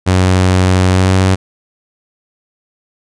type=tone with pitch glide; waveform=sawtooth; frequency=92.5 to 94.28 Hz; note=F#2 to F#2; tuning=0 to +33 cents; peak=-4 dBFS; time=0.06-1.36 s; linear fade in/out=20 ms; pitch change=+33 cents; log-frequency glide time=0.91-1.11 s; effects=resampled to 22050 Hz